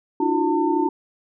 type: tone cluster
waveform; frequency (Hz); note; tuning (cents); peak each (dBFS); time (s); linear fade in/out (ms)
sine; 297 / 330.2 / 362 / 899; D4 / E4 / F#4 / A5; +20 / +3 / -38 / +37; -23; 0.2-0.89; 5
effects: none